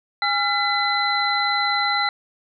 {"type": "tone cluster", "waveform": "sine", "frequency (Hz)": [819, 1372, 2010, 4039], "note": ["G#5", "F6", "B6", "B7"], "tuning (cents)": [-24, -31, 30, 38], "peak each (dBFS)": -24, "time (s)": [0.22, 2.09], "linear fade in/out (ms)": 2, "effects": []}